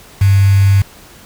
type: tone with quantisation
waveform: sine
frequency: 98.3 Hz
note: G2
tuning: 5 cents sharp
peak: -6 dBFS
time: 0.21-0.82 s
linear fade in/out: 5 ms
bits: 4
effects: pink hiss -40 dBFS RMS until 1.25 s